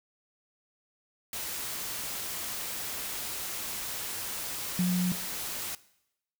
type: tone in noise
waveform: sine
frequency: 180 Hz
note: F#3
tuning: 47 cents flat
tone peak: -23 dBFS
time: 4.79-5.12 s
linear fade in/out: 2 ms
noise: white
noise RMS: -36 dBFS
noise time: 1.33-5.75 s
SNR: +10 dB
effects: noise-tail reverb RT60 0.8 s tail -19 dB re dry